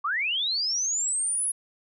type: linear sweep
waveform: sine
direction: up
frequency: 1078 to 10570 Hz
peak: -24 dBFS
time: 0.04-1.52 s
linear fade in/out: 10 ms
effects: none